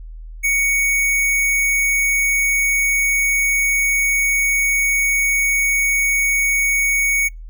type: tone with sample-and-hold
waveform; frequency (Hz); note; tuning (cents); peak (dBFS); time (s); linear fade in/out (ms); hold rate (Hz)
sine; 2235; C#7; +14; -14; 0.43-7.29; 20; 8820
effects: noise-tail reverb RT60 0.2 s tail -26 dB re dry + added 40 Hz sine -31 dBFS peak until 7.49 s

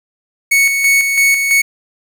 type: tone with tremolo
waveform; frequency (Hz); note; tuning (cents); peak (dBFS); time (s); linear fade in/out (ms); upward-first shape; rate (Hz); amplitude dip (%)
45% pulse; 2217; C#7; 0; -8; 0.51-1.62; 10; square; 3; 45
effects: 7-bit

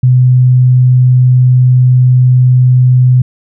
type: tone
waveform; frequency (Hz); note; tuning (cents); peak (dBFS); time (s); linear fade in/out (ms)
sine; 126.5; B2; +42; -3; 0.03-3.22; 5
effects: none

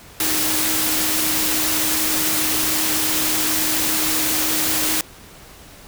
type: tone in noise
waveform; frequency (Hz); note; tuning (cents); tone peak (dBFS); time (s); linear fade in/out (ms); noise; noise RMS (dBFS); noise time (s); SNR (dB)
sine; 312.2; D#4; +6; -28; 0.2-5.01; 2; white; -20; 0.2-5.01; -11
effects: pink hiss -43 dBFS RMS until 5.87 s

